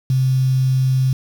sine tone with quantisation, 130.81 Hz, C3, in tune, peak -13 dBFS, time 0.1-1.13 s, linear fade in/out 2 ms, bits 6, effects none

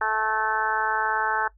harmonic tone, 218.1 Hz, A3, 15 cents flat, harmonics 2 / 3 / 4 / 5 / 6 / 7 / 8, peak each -35 / -38 / -26 / -31 / -30 / -27 / -32 dBFS, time 0.01-1.48 s, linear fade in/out 5 ms, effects noise-tail reverb RT60 0.1 s tail -19 dB re dry + added 50 Hz sine -53 dBFS peak until 1.57 s

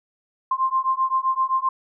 sine beating tone pair, 1048 / 1055.7 Hz, C6 / C6, +2 / +15 cents, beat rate 7.7 Hz, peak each -22 / -22 dBFS, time 0.51-1.69 s, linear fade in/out 5 ms, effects none

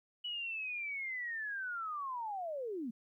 sine linear sweep, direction down, 2960 to 212.6 Hz, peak -37 dBFS, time 0.24-2.91 s, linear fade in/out 10 ms, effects 13-bit

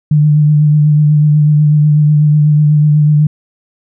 sine tone with vibrato, 150 Hz, D3, 37 cents sharp, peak -5 dBFS, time 0.11-3.27 s, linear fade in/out 5 ms, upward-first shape triangle, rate 8.1 Hz, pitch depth 29 cents each way, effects none

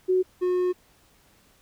sine / triangle tone pair in turn, 370 / 362 Hz, F#4 / F#4, 0 / -38 cents, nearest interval unison, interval 38 cents, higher first, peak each -18 / -19 dBFS, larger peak first, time 0.08-0.23 / 0.41-0.73 s, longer second, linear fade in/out 20 ms, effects pink hiss -60 dBFS RMS until 1.61 s

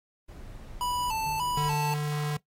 brown noise, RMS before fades -43 dBFS, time 0.28-1.74 s, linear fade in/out 10 ms
square tone with vibrato, 932.3 Hz, A#5, in tune, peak -29 dBFS, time 0.81-1.94 s, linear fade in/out 0 ms, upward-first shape square, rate 1.7 Hz, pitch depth 93 cents each way
triangle tone with exponential decay, 150 Hz, D3, 37 cents sharp, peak -34 dBFS, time 1.26-2.09 s, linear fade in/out 0 ms, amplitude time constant 180 ms
square tone, 148.7 Hz, D3, 22 cents sharp, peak -28 dBFS, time 1.57-2.37 s, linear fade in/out 5 ms
effects noise-tail reverb RT60 0.1 s tail -17 dB re dry + AAC 48 kbps

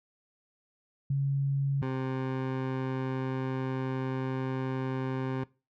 sine / 20% pulse tone pair in turn, 138.59 / 131.27 Hz, C#3 / C3, 0 / +6 cents, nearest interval minor second, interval 94 cents, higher first, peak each -25 dBFS, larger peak neither, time 1.1-1.82 / 1.82-5.44 s, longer second, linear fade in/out 5 ms, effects noise-tail reverb RT60 0.3 s tail -21 dB re dry + low-pass 2000 Hz 12 dB/octave

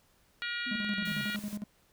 harmonic tone, 476.6 Hz, A#4, 38 cents sharp, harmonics 3 / 4 / 5 / 6 / 7 / 8 / 9, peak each -37 / -39 / -41 / -43 / -44 / -45 / -46 dBFS, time 0.42-1.36 s, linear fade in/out 0 ms
sine linear sweep, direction down, 256 to 133.3 Hz, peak -39 dBFS, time 0.66-1.25 s, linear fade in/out 10 ms
triangle tone with tremolo, 207.7 Hz, G#3, in tune, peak -31 dBFS, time 0.71-1.64 s, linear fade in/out 5 ms, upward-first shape square, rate 11 Hz, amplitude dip 75%
white noise, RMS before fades -49 dBFS, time 1.05-1.57 s, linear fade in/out 5 ms
effects pink hiss -67 dBFS RMS until 1.92 s

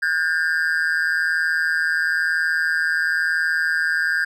triangle tone with amplitude modulation, 1607 Hz, G6, 43 cents sharp, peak -12 dBFS, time 0.02-4.25 s, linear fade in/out 10 ms, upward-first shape sine, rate 161 Hz, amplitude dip 95%, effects none

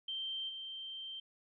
sine tone with level steps, 3136 Hz, G7, in tune, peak -37 / -42 dBFS, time 0.08-1.2 s, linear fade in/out 5 ms, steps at 0.48 s, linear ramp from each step 20 ms, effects none

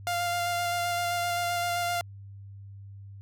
sawtooth tone with vibrato, 698 Hz, F5, 1 cent flat, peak -23 dBFS, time 0.07-2.01 s, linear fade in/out 0 ms, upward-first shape square, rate 7.7 Hz, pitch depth 10 cents each way, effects added 99 Hz sine -42 dBFS peak until 3.21 s

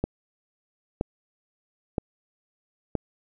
click train, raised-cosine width 2 ms, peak -11 dBFS, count 4, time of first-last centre 0.04-2.953 s, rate 1.03 Hz, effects none

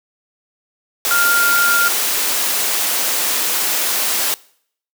sine tone in noise, 1400 Hz, F6, 4 cents sharp, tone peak -14 dBFS, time 1.11-1.88 s, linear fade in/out 0 ms, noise white, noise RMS -18 dBFS, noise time 1.05-4.34 s, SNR +1 dB, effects noise-tail reverb RT60 0.6 s tail -22 dB re dry + high-pass 300 Hz 12 dB/octave

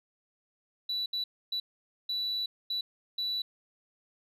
sine tone bursts at uneven times, 3951 Hz, B7, in tune, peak -28 dBFS, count 6, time 0.89-1.06 / 1.13-1.24 / 1.52-1.6 / 2.09-2.46 / 2.7-2.81 / 3.18-3.42 s, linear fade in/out 5 ms, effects tanh soft clip ceiling -27 dBFS

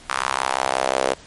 sawtooth tone with high-pass filter sweep, 65.6 Hz, C2, 5 cents sharp, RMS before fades -22 dBFS, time 0.09-1.14 s, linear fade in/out 10 ms, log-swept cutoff 1200 to 510 Hz, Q 2.4, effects pink hiss -45 dBFS RMS until 1.26 s + MP3 48 kbps

